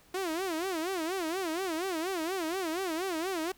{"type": "tone with vibrato", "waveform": "sawtooth", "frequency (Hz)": 349.2, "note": "F4", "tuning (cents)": 0, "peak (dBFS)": -27, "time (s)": [0.14, 3.52], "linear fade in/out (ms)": 5, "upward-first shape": "sine", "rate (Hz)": 4.2, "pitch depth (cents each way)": 190, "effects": ["pink hiss -61 dBFS RMS until 3.57 s"]}